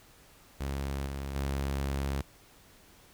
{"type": "tone with level steps", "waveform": "sawtooth", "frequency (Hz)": 68.8, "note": "C#2", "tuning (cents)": -12, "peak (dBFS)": [-28, -31, -26], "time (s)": [0.6, 2.22], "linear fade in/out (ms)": 10, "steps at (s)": [1.06, 1.35], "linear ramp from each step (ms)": 5, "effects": ["pink hiss -58 dBFS RMS until 3.13 s"]}